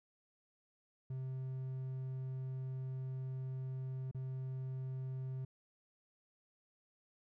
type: tone with dropouts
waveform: triangle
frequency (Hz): 130.81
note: C3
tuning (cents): 0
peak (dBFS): -37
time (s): 1.1-5.45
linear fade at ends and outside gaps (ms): 5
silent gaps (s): 4.113-4.146
effects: none